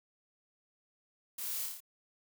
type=noise with echo; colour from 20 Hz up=blue; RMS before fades=-41 dBFS; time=1.38-1.66 s; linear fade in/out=5 ms; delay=29 ms; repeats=5; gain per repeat=-2 dB; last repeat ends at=1.805 s; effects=none